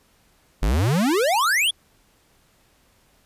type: exponential sweep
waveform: square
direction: up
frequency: 43.65 to 3507 Hz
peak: -18 dBFS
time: 0.62-1.71 s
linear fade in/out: 10 ms
effects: pink hiss -60 dBFS RMS until 3.25 s + resampled to 32000 Hz